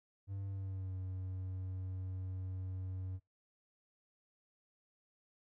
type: tone with pitch glide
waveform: triangle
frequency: 98 to 93.36 Hz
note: G2 to F#2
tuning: 0 to +16 cents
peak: -37 dBFS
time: 0.27-3.2 s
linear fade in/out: 50 ms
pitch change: -84 cents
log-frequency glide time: 0.47-0.95 s
effects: noise-tail reverb RT60 0.2 s tail -23 dB re dry